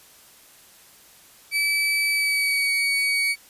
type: tone with pitch glide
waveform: 35% pulse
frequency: 2301 to 2251 Hz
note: D7 to C#7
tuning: -36 to +26 cents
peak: -18 dBFS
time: 1.51-3.36 s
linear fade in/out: 50 ms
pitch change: -38 cents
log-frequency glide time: 2.11-2.71 s
effects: white hiss -51 dBFS RMS until 3.49 s + resampled to 32000 Hz